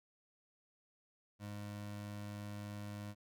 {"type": "tone", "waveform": "25% pulse", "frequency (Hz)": 103.2, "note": "G#2", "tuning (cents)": -10, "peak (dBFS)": -40, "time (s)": [1.39, 3.15], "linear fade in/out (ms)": 50, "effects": []}